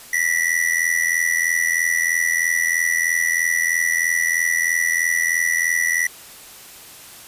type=tone with amplitude modulation; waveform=square; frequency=1956 Hz; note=B6; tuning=17 cents flat; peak=-14 dBFS; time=0.13-6.07 s; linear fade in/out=5 ms; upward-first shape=sine; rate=83.1 Hz; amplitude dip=85%; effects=white hiss -41 dBFS RMS until 7.27 s + resampled to 32000 Hz